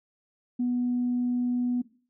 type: tone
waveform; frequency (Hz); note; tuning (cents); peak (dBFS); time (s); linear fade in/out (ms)
sine; 245.7; B3; -9; -23; 0.59-1.82; 10
effects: noise-tail reverb RT60 0.4 s tail -17 dB re dry + tanh soft clip ceiling -19 dBFS